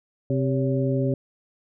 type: harmonic tone with a mistuned harmonic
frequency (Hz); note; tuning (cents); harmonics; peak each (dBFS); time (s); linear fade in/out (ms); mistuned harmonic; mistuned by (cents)
131.5; C3; +9; 1 / 2 / 3 / 4; -23 / -26 / -28 / -29; 0.3-1.14; 2; 4; +110
effects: none